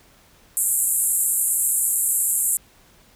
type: band-pass noise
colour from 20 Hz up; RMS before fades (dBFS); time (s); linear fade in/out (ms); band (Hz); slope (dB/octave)
pink; -21; 0.57-2.57; 0; 7500 to 13000; 96
effects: pink hiss -54 dBFS RMS until 3.15 s